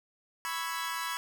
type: chord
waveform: sawtooth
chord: C# minor seventh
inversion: third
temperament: equal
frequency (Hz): 987.8 / 1108.7 / 1318.5 / 1661.2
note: B5 / C#6 / E6 / G#6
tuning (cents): 0 / 0 / 0 / 0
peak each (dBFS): -33 / -36 / -36 / -35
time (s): 0.45-1.17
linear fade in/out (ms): 0
effects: none